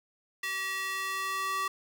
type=tone with high-pass filter sweep; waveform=square; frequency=383.6 Hz; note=G4; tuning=37 cents flat; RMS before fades=-33 dBFS; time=0.43-1.68 s; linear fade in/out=5 ms; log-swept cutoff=1900 to 1200 Hz; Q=2.4; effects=10-bit